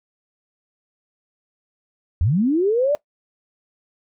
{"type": "linear sweep", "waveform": "sine", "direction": "up", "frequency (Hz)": [70.8, 604], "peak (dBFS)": -15, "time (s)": [2.21, 2.95], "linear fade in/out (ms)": 0, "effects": ["noise-tail reverb RT60 0.1 s tail -20 dB re dry"]}